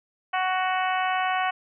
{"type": "harmonic tone", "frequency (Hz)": 371.7, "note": "F#4", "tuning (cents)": 8, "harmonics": [2, 3, 4, 5, 6, 7, 8], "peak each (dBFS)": [-25, -29, -31, -33, -35, -36, -37], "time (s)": [0.33, 1.51], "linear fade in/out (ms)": 10, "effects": []}